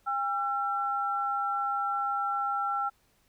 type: tone pair together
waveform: sine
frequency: 805 / 1351.3 Hz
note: G5 / E6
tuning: +46 / +43 cents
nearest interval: major sixth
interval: 897 cents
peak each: -31 / -29 dBFS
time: 0.06-2.9 s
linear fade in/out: 20 ms
effects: pink hiss -68 dBFS RMS until 3.28 s